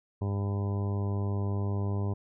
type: harmonic tone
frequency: 100.3 Hz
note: G2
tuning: 40 cents sharp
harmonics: 1 / 2 / 3 / 4 / 5 / 6 / 7 / 8 / 9 / 10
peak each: -28 / -37 / -42 / -40 / -48 / -47 / -50 / -50 / -50 / -48 dBFS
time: 0.21-2.14 s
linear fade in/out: 10 ms
effects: none